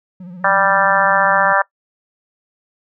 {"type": "tone with vibrato", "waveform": "triangle", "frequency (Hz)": 179.2, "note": "F3", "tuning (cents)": 45, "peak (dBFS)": -28, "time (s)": [0.2, 1.53], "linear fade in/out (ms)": 5, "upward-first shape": "sine", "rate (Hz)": 15, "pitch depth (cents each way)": 78}
{"type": "harmonic tone", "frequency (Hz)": 196, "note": "G3", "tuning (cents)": 0, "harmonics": [3, 4, 5, 6, 7, 8, 9], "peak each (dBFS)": [-19, -19, -19, -19, -19, -19, -19], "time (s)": [0.44, 1.62], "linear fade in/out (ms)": 5}
{"effects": ["noise-tail reverb RT60 0.1 s tail -21 dB re dry"]}